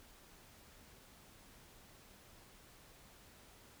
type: silence
effects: pink hiss -61 dBFS RMS until 3.8 s